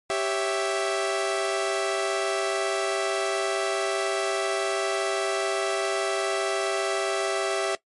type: chord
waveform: sawtooth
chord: C# diminished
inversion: second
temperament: equal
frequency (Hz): 392 / 554.4 / 659.3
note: G4 / C#5 / E5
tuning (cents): 0 / 0 / 0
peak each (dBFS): -24 / -28 / -23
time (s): 0.1-7.75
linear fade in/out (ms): 0
effects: noise-tail reverb RT60 0.1 s tail -19 dB re dry + MP3 48 kbps